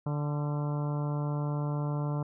harmonic tone with a mistuned harmonic, 146.83 Hz, D3, in tune, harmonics 1 / 2 / 3 / 4 / 5 / 6 / 7 / 8 / 9, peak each -29 / -39 / -43 / -42 / -47 / -45 / -45 / -51 / -51 dBFS, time 0.06-2.23 s, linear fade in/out 5 ms, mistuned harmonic 9, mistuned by +42 cents, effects none

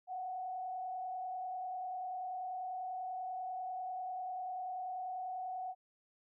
sine tone with frequency modulation, 740 Hz, F#5, in tune, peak -38 dBFS, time 0.07-5.75 s, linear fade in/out 50 ms, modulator 30.2 Hz, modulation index 0.63, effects none

